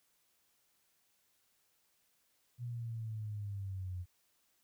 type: linear sweep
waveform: sine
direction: down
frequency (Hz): 122.4 to 88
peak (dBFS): -38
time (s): 2.58-4.06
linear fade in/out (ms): 50
effects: white hiss -75 dBFS RMS until 4.63 s